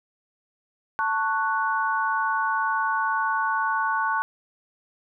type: chord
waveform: sine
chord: F# minor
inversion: first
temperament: just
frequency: 888 / 1110 / 1480 Hz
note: A5 / C#6 / F#6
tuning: +16 / +2 / 0 cents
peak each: -26 dBFS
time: 0.99-4.22 s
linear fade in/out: 0 ms
effects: none